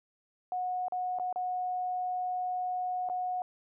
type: tone with dropouts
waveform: sine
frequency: 730 Hz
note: F#5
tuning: 24 cents flat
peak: -30 dBFS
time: 0.52-3.42 s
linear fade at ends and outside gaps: 1 ms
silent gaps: 0.883-0.922 / 1.187-1.197 / 1.327-1.359 / 3.089-3.098 s
effects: none